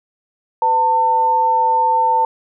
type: tone pair together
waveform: sine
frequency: 503.8 / 899 Hz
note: B4 / A5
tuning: +34 / +37 cents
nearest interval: minor seventh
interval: 1003 cents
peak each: -23 / -12 dBFS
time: 0.62-2.25 s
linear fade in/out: 2 ms
effects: none